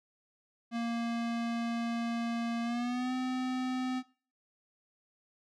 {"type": "tone with pitch glide", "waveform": "square", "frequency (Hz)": [233.1, 255.7], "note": ["A#3", "C4"], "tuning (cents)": [0, -40], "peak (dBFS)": -32, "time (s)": [0.71, 4.03], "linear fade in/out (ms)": 50, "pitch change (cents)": 160, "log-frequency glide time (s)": [2.63, 3.13], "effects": ["noise-tail reverb RT60 0.4 s tail -19 dB re dry", "low-pass 5000 Hz 12 dB/octave"]}